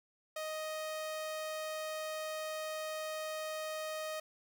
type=tone; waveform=sawtooth; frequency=624 Hz; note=D#5; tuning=5 cents sharp; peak=-34 dBFS; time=0.36-4.2 s; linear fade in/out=5 ms; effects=none